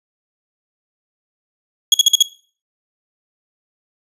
30% pulse tone bursts, 3322 Hz, G#7, in tune, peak -3 dBFS, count 5, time 1.92-2.225 s, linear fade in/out 2 ms, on 21 ms, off 50 ms, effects noise-tail reverb RT60 0.4 s tail -18 dB re dry + resampled to 32000 Hz

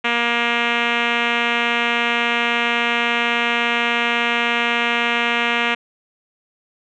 5% pulse tone with low-pass filter, 236.4 Hz, A#3, 24 cents sharp, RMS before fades -19 dBFS, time 0.04-5.75 s, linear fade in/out 10 ms, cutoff 2700 Hz, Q 2.1, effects none

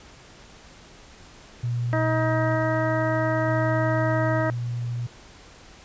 sine tone with tremolo, 120 Hz, B2, 49 cents flat, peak -23 dBFS, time 1.63-5.07 s, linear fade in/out 10 ms, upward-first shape square, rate 0.54 Hz, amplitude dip 25%
harmonic tone, 316.5 Hz, D#4, 30 cents sharp, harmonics 1 / 2 / 3 / 4 / 5 / 6, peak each -28 / -25 / -32 / -32 / -33 / -33 dBFS, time 1.93-4.5 s, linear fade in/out 0 ms
effects pink hiss -48 dBFS RMS until 5.84 s + resampled to 16000 Hz

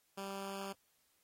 10% pulse tone, 196 Hz, G3, in tune, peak -33 dBFS, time 0.17-0.73 s, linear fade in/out 10 ms, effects white hiss -75 dBFS RMS until 1.23 s + AAC 48 kbps

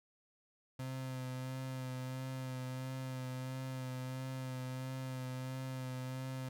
35% pulse tone with vibrato, 129.6 Hz, C3, 16 cents flat, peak -38 dBFS, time 0.79-6.49 s, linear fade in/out 5 ms, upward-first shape sine, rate 1.5 Hz, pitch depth 22 cents each way, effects none

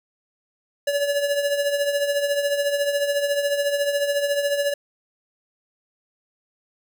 square tone with tremolo, 571 Hz, D5, 49 cents flat, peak -18 dBFS, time 0.87-4.74 s, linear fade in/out 5 ms, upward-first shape triangle, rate 14 Hz, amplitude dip 65%, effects none

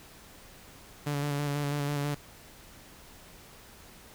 sawtooth tone with vibrato, 144.4 Hz, D3, 29 cents flat, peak -25 dBFS, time 1.06-2.15 s, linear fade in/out 10 ms, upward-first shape square, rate 6.1 Hz, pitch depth 21 cents each way, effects pink hiss -52 dBFS RMS until 4.14 s

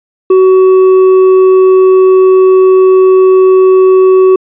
sine tone with hard clipping, 375.6 Hz, F#4, 26 cents sharp, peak -3 dBFS, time 0.3-4.36 s, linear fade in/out 5 ms, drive 4 dB, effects resampled to 8000 Hz

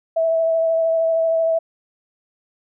sine tone with vibrato, 654 Hz, E5, 14 cents flat, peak -15 dBFS, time 0.16-1.59 s, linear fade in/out 10 ms, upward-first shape sine, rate 13 Hz, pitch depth 14 cents each way, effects none

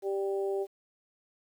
harmonic tone, 196 Hz, G3, in tune, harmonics 2 / 3 / 4, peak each -29 / -38 / -41 dBFS, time 0.02-0.67 s, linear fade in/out 50 ms, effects 10-bit

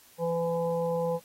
harmonic tone, 168 Hz, E3, 33 cents sharp, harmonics 1 / 3 / 5 / 6, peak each -33 / -27 / -36 / -41 dBFS, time 0.18-1.2 s, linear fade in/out 50 ms, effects white hiss -57 dBFS RMS until 1.24 s + AAC 48 kbps

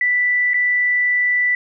sine tone with dropouts, 1975.5 Hz, B6, in tune, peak -14 dBFS, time 0.01-1.55 s, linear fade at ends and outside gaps 2 ms, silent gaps 0.535-0.542 s, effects none

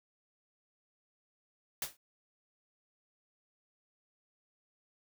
white noise with exponential decay, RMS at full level -32 dBFS, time 1.82-1.97 s, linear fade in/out 2 ms, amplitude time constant 31 ms, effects none

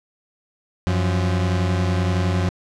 40% pulse tone pair together, 92.5 / 174.21 Hz, F#2 / F3, 0 / -4 cents, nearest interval major seventh, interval 1096 cents, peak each -18 / -24 dBFS, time 0.87-2.49 s, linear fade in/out 0 ms, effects low-pass 6000 Hz 12 dB/octave

